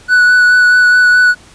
triangle tone with vibrato, 1480 Hz, F#6, in tune, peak -3 dBFS, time 0.08-1.35 s, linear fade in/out 50 ms, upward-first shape sine, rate 4.7 Hz, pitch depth 13 cents each way, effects pink hiss -41 dBFS RMS until 1.54 s + resampled to 22050 Hz

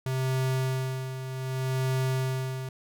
square tone with tremolo, 130.81 Hz, C3, in tune, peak -25 dBFS, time 0.06-2.69 s, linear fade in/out 2 ms, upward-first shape sine, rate 0.65 Hz, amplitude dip 65%, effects none

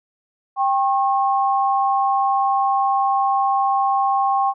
sine tone pair together, 789.8 / 1085 Hz, G5 / C#6, +13 / -37 cents, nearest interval perfect fourth, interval 550 cents, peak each -17 / -20 dBFS, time 0.56-4.54 s, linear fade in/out 50 ms, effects none

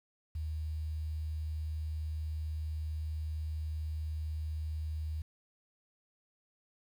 sine tone with quantisation, 77.78 Hz, D#2, in tune, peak -34 dBFS, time 0.35-5.22 s, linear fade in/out 5 ms, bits 10, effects none

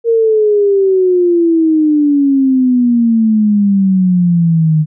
sine exponential sweep, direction down, 466.2 to 152.5 Hz, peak -7 dBFS, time 0.04-4.86 s, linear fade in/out 50 ms, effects none

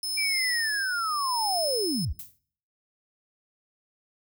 sawtooth tone with tremolo, 5210 Hz, E8, 21 cents flat, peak -24 dBFS, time 0.03-2.05 s, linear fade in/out 2 ms, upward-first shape sine, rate 0.79 Hz, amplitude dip 60%
sine linear sweep, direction down, 2349 to 44.4 Hz, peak -26 dBFS, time 0.17-2.13 s, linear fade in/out 10 ms
violet noise with exponential decay, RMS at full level -35 dBFS, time 2.19-2.39 s, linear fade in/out 5 ms, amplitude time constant 43 ms
effects noise-tail reverb RT60 0.6 s tail -24 dB re dry

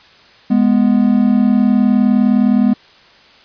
triangle tone pair together, 207.5 / 247.1 Hz, G#3 / B3, -1 / +1 cents, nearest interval minor third, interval 302 cents, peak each -10 dBFS, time 0.5-2.74 s, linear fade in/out 10 ms, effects white hiss -45 dBFS RMS until 3.44 s + resampled to 11025 Hz

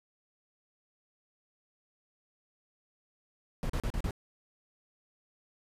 brown noise bursts, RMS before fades -32 dBFS, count 5, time 3.63-4.108 s, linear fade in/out 0 ms, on 66 ms, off 37 ms, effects resampled to 32000 Hz

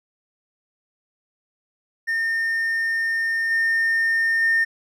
triangle tone with level steps, 1820 Hz, A#6, 42 cents flat, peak -18 / -15 / -13 dBFS, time 2.07-4.65 s, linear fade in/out 20 ms, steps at 3.5 / 4.41 s, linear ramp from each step 20 ms, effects tanh soft clip ceiling -12 dBFS

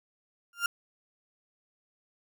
35% pulse tone with exponential growth, 1396.9 Hz, F6, in tune, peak -20 dBFS, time 0.53-0.66 s, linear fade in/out 2 ms, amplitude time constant 27 ms, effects none

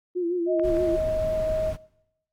sine tone with vibrato, 349.2 Hz, F4, in tune, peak -23 dBFS, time 0.15-0.97 s, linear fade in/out 20 ms, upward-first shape sine, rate 6.3 Hz, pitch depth 64 cents each way
sine tone, 630 Hz, D#5, 21 cents sharp, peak -23 dBFS, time 0.46-1.74 s, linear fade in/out 50 ms
clicks, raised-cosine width 0.5 ms, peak -24 dBFS, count 2, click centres 0.596 / 0.769 s
brown noise, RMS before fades -33 dBFS, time 0.63-1.77 s, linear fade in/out 20 ms
effects noise-tail reverb RT60 0.8 s tail -20 dB re dry + AAC 64 kbps

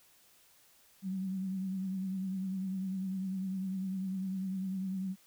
sine tone with vibrato, 189.7 Hz, F#3, 43 cents sharp, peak -33 dBFS, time 1.02-5.16 s, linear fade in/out 50 ms, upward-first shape triangle, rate 10 Hz, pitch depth 54 cents each way, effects white hiss -64 dBFS RMS until 5.26 s

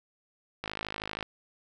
click train, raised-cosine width 0.3 ms, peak -18 dBFS, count 32, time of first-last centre 0.64-1.227 s, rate 52.8 Hz, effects none

